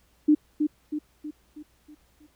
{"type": "tone with echo", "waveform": "sine", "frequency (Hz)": 301.2, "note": "D4", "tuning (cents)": 44, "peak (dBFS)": -14, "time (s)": [0.28, 0.35], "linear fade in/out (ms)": 10, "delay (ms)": 320, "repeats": 6, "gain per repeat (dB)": -6, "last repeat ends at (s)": 2.27, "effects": ["added 60 Hz sine -65 dBFS peak until 2.35 s", "pink hiss -65 dBFS RMS until 2.35 s"]}